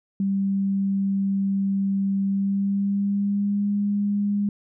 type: tone with pitch glide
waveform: sine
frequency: 196 to 203.6 Hz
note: G3 to G#3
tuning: 0 to -34 cents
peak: -20 dBFS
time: 0.2-4.49 s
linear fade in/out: 2 ms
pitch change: +66 cents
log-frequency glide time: 2.25-3.7 s
effects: none